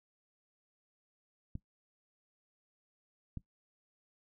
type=clicks; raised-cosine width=5 ms; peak=-28 dBFS; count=2; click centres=1.554 / 3.373 s; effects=noise-tail reverb RT60 0.1 s tail -18 dB re dry